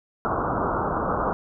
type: low-pass noise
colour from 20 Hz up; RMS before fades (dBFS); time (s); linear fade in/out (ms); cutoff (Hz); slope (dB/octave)
white; -25; 0.25-1.33; 0; 1400; 96
effects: none